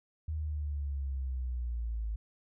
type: linear sweep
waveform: sine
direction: down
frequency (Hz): 78.7 to 53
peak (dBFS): -32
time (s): 0.28-2.16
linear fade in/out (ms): 5
effects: none